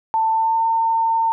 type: tone with pitch glide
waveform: sine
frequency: 890 to 906.1 Hz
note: A5 to A#5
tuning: +20 to -49 cents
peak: -15 dBFS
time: 0.14-1.32 s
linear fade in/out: 0 ms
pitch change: +31 cents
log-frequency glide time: 0.32-0.63 s
effects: none